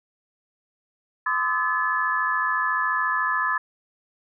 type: tone cluster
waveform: sine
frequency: 1024 / 1191 / 1285 / 1722 Hz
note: C6 / D6 / E6 / A6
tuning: -38 / +24 / -45 / -38 cents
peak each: -26 / -30 / -28 / -24 dBFS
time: 1.26-3.58 s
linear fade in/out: 5 ms
effects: none